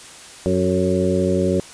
harmonic tone with a mistuned harmonic, 92.5 Hz, F#2, in tune, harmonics 1 / 2 / 3 / 4 / 5 / 6, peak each -25 / -21 / -25 / -21 / -25 / -23 dBFS, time 0.46-1.6 s, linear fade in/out 0 ms, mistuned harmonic 5, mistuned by -43 cents, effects white hiss -40 dBFS RMS until 1.73 s + resampled to 22050 Hz

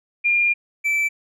sine / triangle tone pair in turn, 2406 / 2323 Hz, D7 / D7, +41 / -20 cents, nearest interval minor second, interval 61 cents, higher first, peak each -15 / -16 dBFS, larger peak first, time 0.24-0.54 / 0.84-1.09 s, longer first, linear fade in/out 20 ms, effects none

